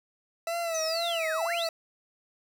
40% pulse tone with vibrato, 659.3 Hz, E5, in tune, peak -28 dBFS, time 0.47-1.69 s, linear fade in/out 2 ms, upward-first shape sine, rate 2.1 Hz, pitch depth 67 cents each way
sine linear two-way sweep, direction down then up, 6272 to 625 to 4750 Hz, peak -31 dBFS, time 0.74-1.68 s, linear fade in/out 10 ms, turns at 1.44 s
effects none

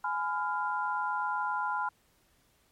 sine chord, F diminished, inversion first, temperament just, 838.1 / 1005.8 / 1396.9 Hz, Ab5 / Cb6 / F6, +16 / +31 / 0 cents, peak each -34 / -32 / -34 dBFS, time 0.04-1.89 s, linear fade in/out 5 ms, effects pink hiss -68 dBFS RMS until 2.71 s + MP3 64 kbps

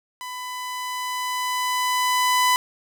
sawtooth tone with level ramp, 1000 Hz, B5, 21 cents sharp, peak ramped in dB -28 to -12 dBFS, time 0.21-2.56 s, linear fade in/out 0 ms, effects none

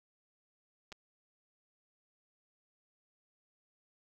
clicks, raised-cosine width 0.2 ms, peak -30 dBFS, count 2, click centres 0.92 / 0.925 s, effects 11-bit

